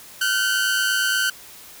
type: tone pair together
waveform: sawtooth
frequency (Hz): 1419.4 / 1528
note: F6 / G6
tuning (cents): +28 / -45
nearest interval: minor second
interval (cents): 127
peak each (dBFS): -22 / -16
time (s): 0.21-1.3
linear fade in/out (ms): 5
effects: white hiss -43 dBFS RMS until 1.8 s